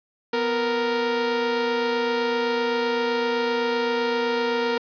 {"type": "tone pair together", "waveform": "sawtooth", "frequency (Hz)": [247, 466.2], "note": ["B3", "A#4"], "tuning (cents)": [0, 0], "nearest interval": "major seventh", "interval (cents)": 1100, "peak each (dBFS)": [-25, -18], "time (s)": [0.33, 4.78], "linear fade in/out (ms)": 5, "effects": ["resampled to 11025 Hz", "9-bit"]}